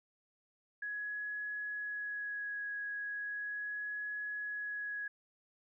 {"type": "tone with vibrato", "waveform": "sine", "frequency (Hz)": 1673, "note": "G#6", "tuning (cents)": 12, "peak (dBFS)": -37, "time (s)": [0.82, 5.08], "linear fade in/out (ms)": 5, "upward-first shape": "sine", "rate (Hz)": 0.37, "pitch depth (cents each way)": 11, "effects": []}